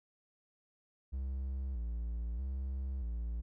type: tone with vibrato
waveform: triangle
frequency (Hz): 61.74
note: B1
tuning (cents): 0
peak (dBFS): -33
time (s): 1.12-3.42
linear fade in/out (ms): 20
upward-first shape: square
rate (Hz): 0.79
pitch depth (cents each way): 120
effects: none